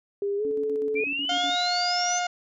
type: tone with pitch glide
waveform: sine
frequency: 402.3 to 433.7 Hz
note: G4 to A4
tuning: +45 to -25 cents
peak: -24 dBFS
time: 0.22-1.04 s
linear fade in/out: 2 ms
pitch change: +130 cents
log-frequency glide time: 0.37-0.44 s
type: tone with tremolo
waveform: sine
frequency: 282.7 Hz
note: C#4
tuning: 34 cents sharp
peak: -33 dBFS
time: 0.45-1.55 s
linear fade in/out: 0 ms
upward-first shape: square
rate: 8.1 Hz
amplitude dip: 70%
type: exponential sweep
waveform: sine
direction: up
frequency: 2317 to 6340 Hz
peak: -26 dBFS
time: 0.95-2.2 s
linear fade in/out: 20 ms
type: harmonic tone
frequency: 712 Hz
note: F5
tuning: 33 cents sharp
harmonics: 1 / 2 / 3 / 4 / 5 / 6 / 7 / 8 / 9 / 10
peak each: -26 / -32 / -36 / -38 / -40 / -42 / -43 / -44 / -45 / -46 dBFS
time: 1.29-2.27 s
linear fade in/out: 5 ms
effects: none